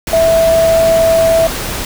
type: tone in noise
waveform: sine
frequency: 657 Hz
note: E5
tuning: 6 cents flat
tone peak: -7 dBFS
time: 0.13-1.47 s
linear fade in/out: 2 ms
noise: pink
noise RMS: -20 dBFS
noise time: 0.07-1.85 s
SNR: +10 dB
effects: none